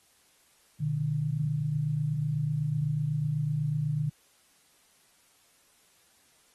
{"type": "tone pair together", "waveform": "sine", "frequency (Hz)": [122.76, 150.8], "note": ["B2", "D3"], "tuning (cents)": [-10, 46], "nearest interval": "major third", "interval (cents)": 356, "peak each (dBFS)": [-33, -27], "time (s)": [0.8, 4.1], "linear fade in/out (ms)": 10, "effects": ["white hiss -64 dBFS RMS until 6.54 s", "AAC 32 kbps"]}